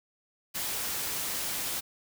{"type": "noise", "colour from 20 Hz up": "white", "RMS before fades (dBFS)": -33, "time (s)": [0.54, 1.81], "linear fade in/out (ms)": 20, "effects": []}